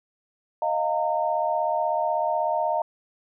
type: chord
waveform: sine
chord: Eb suspended second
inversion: none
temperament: equal with one note detuned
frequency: 622.3 / 698.5 / 915.3 Hz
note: Eb5 / F5 / Bb5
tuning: 0 / 0 / -32 cents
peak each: -26 dBFS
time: 0.62-2.82 s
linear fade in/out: 2 ms
effects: none